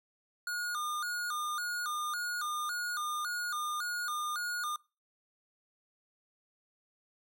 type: tone with vibrato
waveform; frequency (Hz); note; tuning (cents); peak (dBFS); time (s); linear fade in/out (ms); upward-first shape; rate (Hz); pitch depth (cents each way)
square; 1321; E6; +3; -34; 0.47-4.76; 2; square; 1.8; 150
effects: noise-tail reverb RT60 0.3 s tail -22 dB re dry